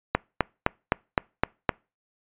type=click train; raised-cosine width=0.5 ms; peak=-4 dBFS; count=7; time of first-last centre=0.15-1.692 s; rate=3.89 Hz; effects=noise-tail reverb RT60 0.3 s tail -26 dB re dry + resampled to 8000 Hz